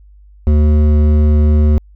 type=tone with hard clipping; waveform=sine; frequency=75.2 Hz; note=D2; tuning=42 cents sharp; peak=-9 dBFS; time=0.47-1.78 s; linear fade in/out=0 ms; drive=11 dB; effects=added 50 Hz sine -39 dBFS peak until 1.95 s